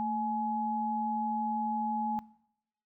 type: tone pair together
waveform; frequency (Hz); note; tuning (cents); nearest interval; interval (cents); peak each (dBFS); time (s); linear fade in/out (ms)
sine; 223.5 / 844; A3 / G#5; +27 / +28; octave + major seventh; 2301; -34 / -31; 0-2.19; 0
effects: noise-tail reverb RT60 0.8 s tail -21 dB re dry